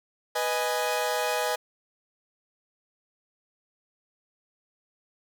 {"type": "chord", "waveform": "sawtooth", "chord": "G# minor", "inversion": "first", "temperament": "equal", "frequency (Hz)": [493.9, 622.3, 830.6], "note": ["B4", "D#5", "G#5"], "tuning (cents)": [0, 0, 0], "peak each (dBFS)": -26, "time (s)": [0.35, 1.56], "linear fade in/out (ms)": 10, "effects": []}